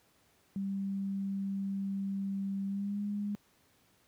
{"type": "tone with pitch glide", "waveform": "sine", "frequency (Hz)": [196, 204.9], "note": ["G3", "G#3"], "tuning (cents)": [0, -23], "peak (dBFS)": -32, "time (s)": [0.56, 3.35], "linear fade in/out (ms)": 0, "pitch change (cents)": 77, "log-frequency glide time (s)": [2.66, 3.02], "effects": ["pink hiss -68 dBFS RMS until 4.07 s", "high-pass 80 Hz 12 dB/octave"]}